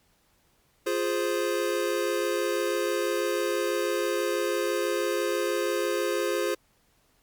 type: chord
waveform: square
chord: F minor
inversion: none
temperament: equal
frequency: 349.2 / 415.3 / 523.3 Hz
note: F4 / Ab4 / C5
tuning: 0 / 0 / 0 cents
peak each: -30 dBFS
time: 0.86-6.55 s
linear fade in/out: 10 ms
effects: pink hiss -66 dBFS RMS until 7.22 s + MP3 96 kbps